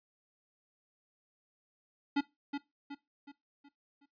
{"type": "tone with echo", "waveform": "square", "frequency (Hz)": 284, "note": "C#4", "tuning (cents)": 42, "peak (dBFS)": -27, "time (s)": [2.16, 2.21], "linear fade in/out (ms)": 10, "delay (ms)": 370, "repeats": 5, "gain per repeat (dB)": -7, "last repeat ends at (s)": 4.06, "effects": ["noise-tail reverb RT60 0.2 s tail -19 dB re dry", "resampled to 11025 Hz"]}